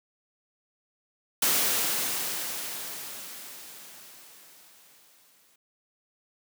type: noise with exponential decay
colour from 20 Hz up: white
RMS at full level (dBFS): -23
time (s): 1.42-5.56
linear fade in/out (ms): 5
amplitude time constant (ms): 900
effects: high-pass 150 Hz 12 dB/octave